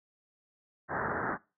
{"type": "low-pass noise", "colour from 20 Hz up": "white", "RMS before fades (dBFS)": -33, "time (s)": [0.88, 1.38], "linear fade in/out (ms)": 50, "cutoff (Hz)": 1800, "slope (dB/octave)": 96, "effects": ["noise-tail reverb RT60 0.3 s tail -22 dB re dry", "high-pass 100 Hz 12 dB/octave"]}